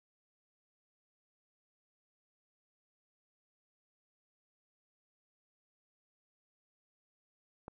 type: click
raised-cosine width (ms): 1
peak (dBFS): -30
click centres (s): 7.681
effects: none